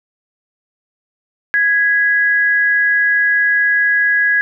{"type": "tone pair together", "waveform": "sine", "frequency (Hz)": [1661.2, 1985.8], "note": ["G#6", "B6"], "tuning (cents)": [0, 9], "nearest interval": "minor third", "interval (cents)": 309, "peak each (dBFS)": [-11, -20], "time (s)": [1.54, 4.41], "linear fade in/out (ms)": 0, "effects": []}